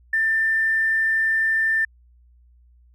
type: tone with tanh clipping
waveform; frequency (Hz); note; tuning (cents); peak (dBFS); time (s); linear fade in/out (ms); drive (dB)
triangle; 1786; A6; +25; -17; 0.13-1.85; 5; 2
effects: added 60 Hz sine -51 dBFS peak until 2.94 s